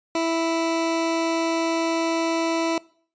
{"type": "tone", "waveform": "20% pulse", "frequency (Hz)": 329.6, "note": "E4", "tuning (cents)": 0, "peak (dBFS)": -16, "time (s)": [0.15, 2.78], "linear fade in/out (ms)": 2, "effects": ["noise-tail reverb RT60 0.5 s tail -23 dB re dry", "resampled to 16000 Hz"]}